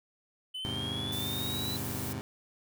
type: linear sweep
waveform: triangle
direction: up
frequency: 3001 to 4011 Hz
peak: -34 dBFS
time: 0.54-1.77 s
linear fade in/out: 10 ms
type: chord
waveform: 20% pulse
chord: E augmented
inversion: none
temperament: equal with one note detuned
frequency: 82.41 / 104.73 / 130.81 Hz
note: E2 / G#2 / B#2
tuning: 0 / +15 / 0 cents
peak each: -37 / -34 / -34 dBFS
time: 0.65-2.21 s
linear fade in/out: 0 ms
type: noise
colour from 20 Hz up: blue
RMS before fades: -40 dBFS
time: 1.12-2.13 s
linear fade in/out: 5 ms
effects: none